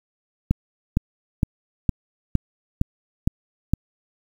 click train, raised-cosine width 5 ms, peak -5 dBFS, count 8, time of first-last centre 0.51-3.736 s, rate 2.17 Hz, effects 7-bit

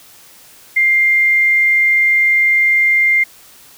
sine tone, 2100 Hz, C7, 6 cents sharp, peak -9 dBFS, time 0.76-3.24 s, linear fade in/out 10 ms, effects white hiss -43 dBFS RMS until 3.77 s

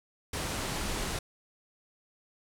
pink low-pass noise, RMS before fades -34 dBFS, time 0.33-1.19 s, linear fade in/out 5 ms, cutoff 11000 Hz, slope 24 dB/octave, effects none

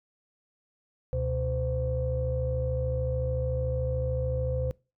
sine tone cluster, 71.2 / 124.8 / 514 Hz, C#2 / B2 / C5, +47 / +19 / -31 cents, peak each -30 dBFS, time 1.13-4.71 s, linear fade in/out 0 ms, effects noise-tail reverb RT60 0.3 s tail -24 dB re dry + tanh soft clip ceiling -18 dBFS

